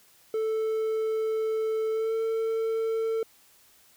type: tone with pitch glide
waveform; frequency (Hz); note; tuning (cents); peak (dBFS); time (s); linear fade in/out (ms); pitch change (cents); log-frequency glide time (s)
triangle; 440 to 448.2; A4 to A4; 0 to +32; -23; 0.34-3.23; 2; +32; 1.91-2.14
effects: white hiss -59 dBFS RMS until 3.96 s